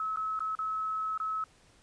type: tone with dropouts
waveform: sine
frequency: 1292 Hz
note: E6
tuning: 35 cents flat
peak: -30 dBFS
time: 0-1.44 s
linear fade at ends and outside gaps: 2 ms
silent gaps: 0.161-0.171 / 0.392-0.404 / 0.552-0.589 / 1.177-1.2 s
effects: pink hiss -62 dBFS RMS until 1.82 s + resampled to 22050 Hz

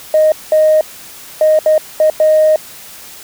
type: tone bursts at uneven times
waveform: sine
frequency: 621 Hz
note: D#5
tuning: 3 cents flat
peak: -5 dBFS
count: 6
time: 0.14-0.32 / 0.52-0.81 / 1.41-1.59 / 1.66-1.78 / 2-2.1 / 2.2-2.56 s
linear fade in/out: 2 ms
effects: tanh soft clip ceiling -2 dBFS + white hiss -34 dBFS RMS until 3.23 s

